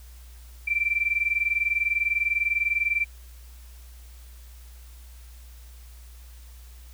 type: tone pair together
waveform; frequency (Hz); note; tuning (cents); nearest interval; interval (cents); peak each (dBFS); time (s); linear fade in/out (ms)
sine; 2338 / 2358; D7 / D7; -8 / +6; unison; 14; -25; 0.67-3.05; 10
effects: added 60 Hz sine -43 dBFS peak until 6.93 s + white hiss -55 dBFS RMS until 6.93 s